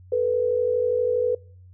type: tone pair together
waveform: sine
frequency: 441.5 / 493.9 Hz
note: A4 / B4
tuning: +6 / 0 cents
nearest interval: major second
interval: 194 cents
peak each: -25 / -20 dBFS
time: 0.12-1.35 s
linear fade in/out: 5 ms
effects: noise-tail reverb RT60 0.5 s tail -25 dB re dry + added 91 Hz sine -45 dBFS peak until 1.73 s